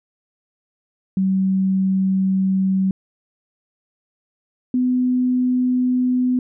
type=tone pair in turn; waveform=sine; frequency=190.6 / 251.4 Hz; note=G3 / B3; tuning=-48 / +31 cents; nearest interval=perfect fourth; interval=479 cents; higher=second; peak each=-15 dBFS; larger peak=neither; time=1.17-2.91 / 4.74-6.39 s; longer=first; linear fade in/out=2 ms; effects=none